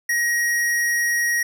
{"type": "tone", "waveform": "square", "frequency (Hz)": 1891, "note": "A#6", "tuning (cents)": 24, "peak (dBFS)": -19, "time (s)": [0.09, 1.43], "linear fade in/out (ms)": 5, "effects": []}